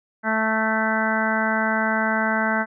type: harmonic tone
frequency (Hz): 220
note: A3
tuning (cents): 0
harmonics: 1 / 2 / 3 / 4 / 5 / 6 / 7 / 8 / 9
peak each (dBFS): -25 / -35 / -27 / -27 / -32 / -30 / -24 / -34 / -30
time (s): 0.23-2.66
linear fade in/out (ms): 50
effects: none